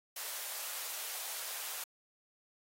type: high-pass noise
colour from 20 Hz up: white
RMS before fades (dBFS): -41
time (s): 0.16-1.84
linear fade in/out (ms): 5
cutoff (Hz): 520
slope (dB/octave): 24
effects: AAC 48 kbps